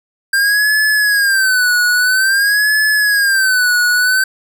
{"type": "tone with vibrato", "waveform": "square", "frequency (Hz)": 1585, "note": "G6", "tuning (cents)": 19, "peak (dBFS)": -11, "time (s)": [0.33, 4.24], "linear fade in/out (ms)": 5, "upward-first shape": "sine", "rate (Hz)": 0.5, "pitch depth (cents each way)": 140, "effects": []}